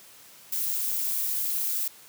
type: noise with amplitude modulation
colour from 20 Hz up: violet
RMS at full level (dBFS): -25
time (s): 0.52-1.88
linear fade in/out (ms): 5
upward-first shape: sine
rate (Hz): 234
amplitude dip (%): 70
effects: white hiss -51 dBFS RMS until 2.08 s + high-pass 80 Hz 12 dB/octave